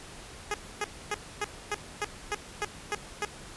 10% pulse tone bursts, 415.3 Hz, G#4, in tune, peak -20 dBFS, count 10, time 0.51-3.25 s, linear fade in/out 2 ms, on 31 ms, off 270 ms, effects pink hiss -46 dBFS RMS until 3.56 s + resampled to 24000 Hz

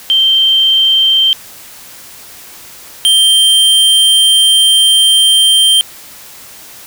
sine / square tone pair in turn, 3136 / 3150 Hz, G7 / G7, 0 / +8 cents, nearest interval unison, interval 8 cents, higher second, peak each -6 dBFS, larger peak neither, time 0.1-1.33 / 3.05-5.81 s, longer second, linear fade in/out 0 ms, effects white hiss -34 dBFS RMS until 6.86 s

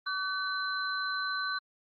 sine tone cluster, 1148 / 1515 / 4062 Hz, D6 / F#6 / B7, -40 / +40 / +48 cents, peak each -35 / -33 / -37 dBFS, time 0.06-1.59 s, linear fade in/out 10 ms, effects Opus 32 kbps

